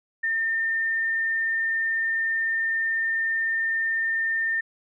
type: tone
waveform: sine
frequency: 1809 Hz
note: A6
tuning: 48 cents sharp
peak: -22 dBFS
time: 0.23-4.61 s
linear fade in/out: 10 ms
effects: none